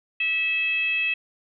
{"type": "tone with frequency modulation", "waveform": "sine", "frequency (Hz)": 2600, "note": "E7", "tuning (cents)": -24, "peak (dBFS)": -21, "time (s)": [0.2, 1.14], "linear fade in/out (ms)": 5, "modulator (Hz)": 646, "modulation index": 0.47, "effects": []}